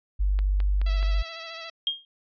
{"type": "tone", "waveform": "sine", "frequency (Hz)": 49, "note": "G1", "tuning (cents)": 0, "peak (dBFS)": -20, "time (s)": [0.19, 1.23], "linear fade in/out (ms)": 20}
{"type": "click train", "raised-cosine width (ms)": 0.3, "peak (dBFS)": -23, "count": 4, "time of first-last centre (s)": [0.39, 1.028], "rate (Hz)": 4.7}
{"type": "tone with vibrato", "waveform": "5% pulse", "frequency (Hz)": 659.3, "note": "E5", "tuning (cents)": 0, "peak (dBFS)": -23, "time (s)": [0.86, 1.7], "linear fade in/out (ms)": 5, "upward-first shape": "sine", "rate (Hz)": 14, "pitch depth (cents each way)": 26}
{"type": "tone with exponential decay", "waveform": "sine", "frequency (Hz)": 3228, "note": "G#7", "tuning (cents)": -50, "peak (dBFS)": -19, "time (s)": [1.87, 2.05], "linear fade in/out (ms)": 1, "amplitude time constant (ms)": 39}
{"effects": ["resampled to 11025 Hz"]}